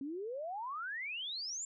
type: exponential sweep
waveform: sine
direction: up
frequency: 264.2 to 7460 Hz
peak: -38 dBFS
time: 0.01-1.65 s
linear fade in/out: 2 ms
effects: none